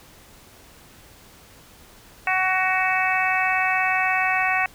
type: harmonic tone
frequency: 373.6 Hz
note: F#4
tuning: 17 cents sharp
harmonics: 2 / 3 / 4 / 5 / 6 / 7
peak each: -24 / -28 / -28 / -25 / -26 / -26 dBFS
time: 2.27-4.66 s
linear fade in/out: 2 ms
effects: pink hiss -49 dBFS RMS until 4.74 s